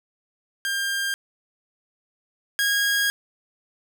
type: tone pair in turn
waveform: sawtooth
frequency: 1600 / 1636.5 Hz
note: G6 / G#6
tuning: +35 / -26 cents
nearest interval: unison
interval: 39 cents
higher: second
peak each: -20 / -16 dBFS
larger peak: second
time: 0.65-1.14 / 2.59-3.1 s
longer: second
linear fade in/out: 0 ms
effects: none